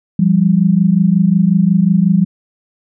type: tone pair together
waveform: sine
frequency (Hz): 171.7 / 197.23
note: F3 / G3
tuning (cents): -29 / +11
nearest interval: major second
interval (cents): 240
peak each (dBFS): -11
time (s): 0.19-2.25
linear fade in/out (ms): 5
effects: none